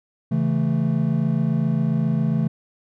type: chord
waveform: triangle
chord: A major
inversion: first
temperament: equal with one note detuned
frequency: 137.48 / 164.81 / 220 Hz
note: C#3 / E3 / A3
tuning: -14 / 0 / 0 cents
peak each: -21 / -20 / -21 dBFS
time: 0.31-2.48 s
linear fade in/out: 10 ms
effects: none